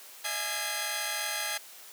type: tone cluster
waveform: 10% pulse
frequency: 611 / 671 / 837 / 1631 / 2049 Hz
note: D#5 / E5 / G#5 / G#6 / C7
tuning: -32 / +31 / +13 / -32 / -37 cents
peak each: -32 / -32 / -28 / -28 / -27 dBFS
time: 0.24-1.58 s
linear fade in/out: 10 ms
effects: white hiss -49 dBFS RMS until 1.92 s + high-pass 400 Hz 12 dB/octave